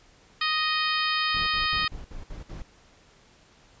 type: harmonic tone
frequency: 622.3 Hz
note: D#5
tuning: in tune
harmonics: 2 / 3 / 4 / 5 / 6 / 7 / 8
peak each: -28 / -30 / -31 / -32 / -33 / -33 / -34 dBFS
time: 0.41-1.88 s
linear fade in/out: 5 ms
type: noise bursts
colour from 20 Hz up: brown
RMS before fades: -37 dBFS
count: 7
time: 1.34-2.622 s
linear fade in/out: 5 ms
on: 130 ms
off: 62 ms
effects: pink hiss -57 dBFS RMS until 3.8 s + resampled to 16000 Hz